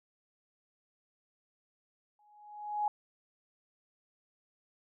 sine tone with exponential growth, 836 Hz, G#5, 11 cents sharp, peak -26 dBFS, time 2.19-2.88 s, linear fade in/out 2 ms, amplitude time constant 150 ms, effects none

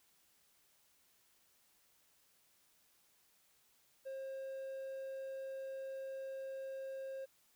triangle tone, 535 Hz, C5, 38 cents sharp, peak -40 dBFS, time 4.05-7.26 s, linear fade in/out 20 ms, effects white hiss -72 dBFS RMS until 7.55 s

